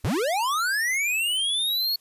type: linear sweep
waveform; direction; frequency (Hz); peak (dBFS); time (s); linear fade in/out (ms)
square; up; 61.6 to 4400; -23; 0.04-1.96; 5
effects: white hiss -62 dBFS RMS until 2 s + resampled to 32000 Hz